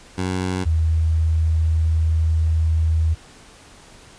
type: tone pair in turn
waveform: 15% pulse / sine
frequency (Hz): 92.5 / 80.26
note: F#2 / E2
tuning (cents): 0 / -46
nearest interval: major second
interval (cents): 246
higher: first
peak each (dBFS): -15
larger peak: neither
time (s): 0.17-0.65 / 0.65-3.15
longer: second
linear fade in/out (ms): 20
effects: pink hiss -46 dBFS RMS until 4.18 s + resampled to 22050 Hz